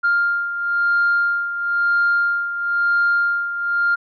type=beating tone pair; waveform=sine; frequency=1400 / 1401 Hz; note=F6 / F6; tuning=+4 / +5 cents; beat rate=1 Hz; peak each=-16 / -22 dBFS; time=0.03-3.96 s; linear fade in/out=20 ms; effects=tanh soft clip ceiling -10 dBFS